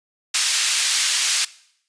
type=band-pass noise; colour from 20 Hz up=white; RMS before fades=-20 dBFS; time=0.34-1.45 s; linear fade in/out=5 ms; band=2000 to 7500 Hz; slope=12 dB/octave; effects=noise-tail reverb RT60 0.7 s tail -20 dB re dry + resampled to 22050 Hz